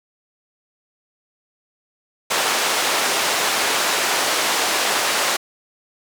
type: band-pass noise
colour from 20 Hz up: pink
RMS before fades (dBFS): -20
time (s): 2.3-5.37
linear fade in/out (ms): 10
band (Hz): 580 to 9300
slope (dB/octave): 12
effects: none